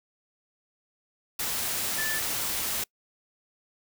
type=tone in noise; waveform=sine; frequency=1754 Hz; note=A6; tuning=6 cents flat; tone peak=-30 dBFS; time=1.98-2.19 s; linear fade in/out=5 ms; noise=white; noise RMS=-30 dBFS; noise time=1.39-2.84 s; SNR=-3 dB; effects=noise-tail reverb RT60 0.1 s tail -26 dB re dry